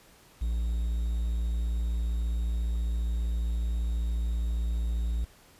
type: tone with quantisation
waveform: triangle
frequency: 57.4 Hz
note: A#1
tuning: 26 cents flat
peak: -24 dBFS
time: 0.41-5.25 s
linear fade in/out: 10 ms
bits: 9
effects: pink hiss -57 dBFS RMS until 5.59 s + resampled to 32000 Hz